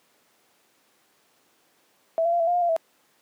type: tone with pitch steps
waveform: sine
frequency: 657 / 680 / 691 / 665 / 704 / 709 / 690 / 654 Hz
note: E5 / F5 / F5 / E5 / F5 / F5 / F5 / E5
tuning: -6 / -46 / -19 / +15 / +14 / +26 / -21 / -14 cents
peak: -19 dBFS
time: 2.18-2.764 s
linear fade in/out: 0 ms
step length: 73 ms
effects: pink hiss -63 dBFS RMS until 3.21 s + high-pass 300 Hz 12 dB/octave